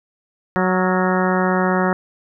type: harmonic tone with a mistuned harmonic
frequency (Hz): 185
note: F#3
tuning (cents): 0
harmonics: 1 / 2 / 3 / 4 / 5 / 6 / 7 / 8 / 9 / 10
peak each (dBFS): -19 / -22 / -24 / -25 / -26 / -27 / -27 / -28 / -29 / -29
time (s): 0.56-1.93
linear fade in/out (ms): 0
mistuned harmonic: 8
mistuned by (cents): -59
effects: none